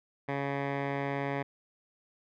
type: tone with low-pass filter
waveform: 10% pulse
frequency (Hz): 139.8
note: C#3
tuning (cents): +15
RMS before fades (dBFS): -33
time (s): 0.28-1.43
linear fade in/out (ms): 10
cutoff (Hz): 1900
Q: 1.7
effects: none